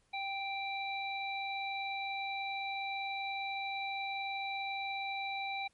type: harmonic tone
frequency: 785 Hz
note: G5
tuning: 2 cents sharp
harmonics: 1 / 3 / 5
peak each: -38 / -39 / -44 dBFS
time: 0.13-5.68 s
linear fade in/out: 10 ms
effects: pink hiss -73 dBFS RMS until 5.73 s + MP3 48 kbps